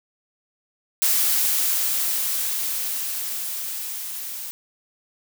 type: noise with level ramp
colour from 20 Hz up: blue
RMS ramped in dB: -19 to -33 dBFS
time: 1.02-4.51 s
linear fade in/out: 0 ms
effects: none